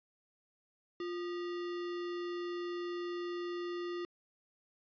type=tone with sample-and-hold; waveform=sine; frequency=350 Hz; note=F4; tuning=4 cents sharp; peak=-36 dBFS; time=1-4.05 s; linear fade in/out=2 ms; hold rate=1575 Hz; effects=resampled to 11025 Hz